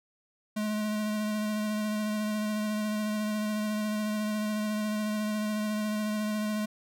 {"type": "tone with vibrato", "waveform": "square", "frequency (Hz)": 212.5, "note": "G#3", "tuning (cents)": 40, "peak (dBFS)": -29, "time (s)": [0.56, 6.66], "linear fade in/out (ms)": 10, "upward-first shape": "sine", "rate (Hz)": 14, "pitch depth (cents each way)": 17, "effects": []}